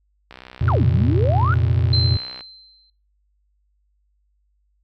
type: click train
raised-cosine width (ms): 0.3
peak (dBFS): -22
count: 134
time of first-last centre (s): 0.31-2.408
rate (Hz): 63.4
type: chord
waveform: triangle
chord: F suspended fourth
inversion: none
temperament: just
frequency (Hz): 87.31 / 116.41 / 130.96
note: F2 / Bb2 / C3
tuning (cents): 0 / -2 / +2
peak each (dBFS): -16 / -17 / -21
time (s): 0.61-2.17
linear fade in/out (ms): 5
type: exponential two-way sweep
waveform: sine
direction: down then up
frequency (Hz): 1500 to 121.8 to 1500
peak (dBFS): -20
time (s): 0.68-1.54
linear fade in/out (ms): 0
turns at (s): 0.87
type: tone with exponential decay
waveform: sine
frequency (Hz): 4100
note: C8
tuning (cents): -36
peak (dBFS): -17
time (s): 1.93-2.9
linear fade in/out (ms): 2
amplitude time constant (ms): 210
effects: noise-tail reverb RT60 0.4 s tail -25 dB re dry + added 50 Hz sine -62 dBFS peak until 4.83 s